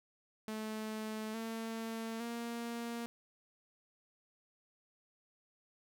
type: tone with pitch steps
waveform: sawtooth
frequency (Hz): 217.2 / 225.6 / 234.4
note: A3 / A3 / A#3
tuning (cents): -22 / +44 / +10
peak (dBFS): -35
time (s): 0.48-3.06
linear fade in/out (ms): 0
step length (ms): 860
effects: none